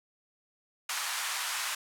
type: band-pass noise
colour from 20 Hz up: pink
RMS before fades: -34 dBFS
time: 0.89-1.75 s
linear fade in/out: 5 ms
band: 960 to 12000 Hz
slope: 24 dB/octave
effects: none